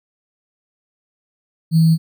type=tone with sample-and-hold; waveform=sine; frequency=162.4 Hz; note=E3; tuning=26 cents flat; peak=-9 dBFS; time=1.71-1.98 s; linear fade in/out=50 ms; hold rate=4410 Hz; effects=none